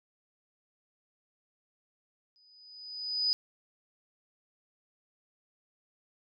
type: tone with exponential growth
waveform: sine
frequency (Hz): 4978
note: D#8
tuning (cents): 0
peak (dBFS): -23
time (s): 2.36-3.33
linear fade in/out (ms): 0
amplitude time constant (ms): 210
effects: none